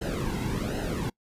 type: noise with flanger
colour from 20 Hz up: brown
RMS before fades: -30 dBFS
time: 0.01-1.1 s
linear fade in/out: 10 ms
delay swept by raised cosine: 0.86 to 1.72 ms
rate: 1.3 Hz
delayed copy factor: -0.8
effects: noise-tail reverb RT60 0.1 s tail -25 dB re dry + resampled to 32000 Hz